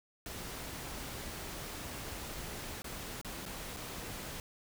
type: noise with dropouts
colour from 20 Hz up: pink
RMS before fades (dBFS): -43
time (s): 0.26-4.4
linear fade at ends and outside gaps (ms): 1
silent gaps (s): 2.82-2.843 / 3.214-3.247 / 3.455-3.461 / 3.765-3.769
effects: none